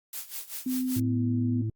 blue noise with tremolo, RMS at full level -35 dBFS, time 0.13-1 s, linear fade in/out 2 ms, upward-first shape sine, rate 5.2 Hz, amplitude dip 85%
sine tone with pitch glide, 256 to 248 Hz, C4 to B3, -38 to +7 cents, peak -26 dBFS, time 0.66-1.62 s, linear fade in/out 5 ms, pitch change -55 cents, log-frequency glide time 1.06-1.19 s
harmonic tone, 110 Hz, A2, in tune, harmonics 1 / 2 / 3, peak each -27 / -44 / -38 dBFS, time 0.96-1.7 s, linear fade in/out 5 ms
effects Opus 48 kbps

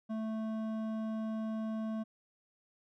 triangle tone with hard clipping, 220 Hz, A3, in tune, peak -36 dBFS, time 0.09-2.04 s, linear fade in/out 20 ms, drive 14 dB, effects none

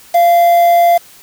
triangle tone with quantisation, 691 Hz, F5, 19 cents flat, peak -4 dBFS, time 0.14-0.98 s, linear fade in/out 10 ms, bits 4, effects white hiss -41 dBFS RMS until 1.22 s

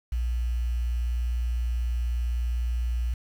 sine tone with quantisation, 59.6 Hz, A#1, 39 cents sharp, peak -24 dBFS, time 0.12-3.14 s, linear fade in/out 5 ms, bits 8, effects none

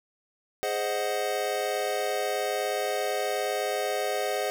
square chord, Ab dominant seventh, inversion none, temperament equal, 415.3 / 523.3 / 622.3 / 740 Hz, Ab4 / C5 / Eb5 / Gb5, 0 / 0 / 0 / 0 cents, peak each -33 dBFS, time 0.63-4.5 s, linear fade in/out 0 ms, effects none

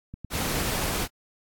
click train, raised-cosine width 5 ms, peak -25 dBFS, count 8, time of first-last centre 0.14-0.887 s, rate 9.37 Hz
pink noise, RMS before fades -28 dBFS, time 0.3-1.08 s, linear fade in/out 50 ms
effects AAC 64 kbps

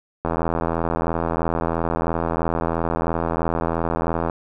click train, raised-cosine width 1 ms, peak -8 dBFS, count 337, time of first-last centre 0.25-4.298 s, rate 83 Hz, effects none

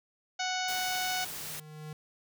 harmonic tone, 740 Hz, F#5, in tune, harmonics 1 / 2 / 3 / 4 / 5 / 6 / 7 / 8 / 9, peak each -34 / -37 / -39 / -40 / -41 / -42 / -42 / -43 / -44 dBFS, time 0.39-1.25 s, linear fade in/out 10 ms
white noise, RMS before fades -40 dBFS, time 0.68-1.6 s, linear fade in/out 5 ms
square tone with exponential growth, 153.3 Hz, D#3, 25 cents flat, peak -39 dBFS, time 0.68-1.93 s, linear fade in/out 2 ms, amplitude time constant 270 ms
effects none

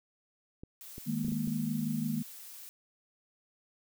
clicks, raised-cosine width 3 ms, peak -31 dBFS, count 6, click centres 0.635 / 0.981 / 1.247 / 1.283 / 1.321 / 1.475 s
blue noise, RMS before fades -48 dBFS, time 0.81-2.69 s, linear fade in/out 0 ms
sine chord, D# suspended fourth, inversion none, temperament just, 155.56 / 207.4 / 233.3 Hz, D#3 / G#3 / A#3, 0 / -2 / +2 cents, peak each -36 / -35 / -33 dBFS, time 1.06-2.23 s, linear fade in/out 20 ms
effects none

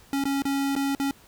square tone with dropouts, 276.7 Hz, C#4, 3 cents flat, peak -24 dBFS, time 0.13-1.11 s, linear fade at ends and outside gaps 1 ms, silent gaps 0.239-0.254 / 0.421-0.453 / 0.753-0.763 / 0.95-0.999 s, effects pink hiss -54 dBFS RMS until 1.27 s

